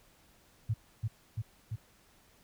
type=tone with echo; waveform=sine; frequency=110 Hz; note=A2; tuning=in tune; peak=-27 dBFS; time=0.69-0.74 s; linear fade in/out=10 ms; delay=340 ms; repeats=3; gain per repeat=-2 dB; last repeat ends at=1.76 s; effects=pink hiss -64 dBFS RMS until 2.43 s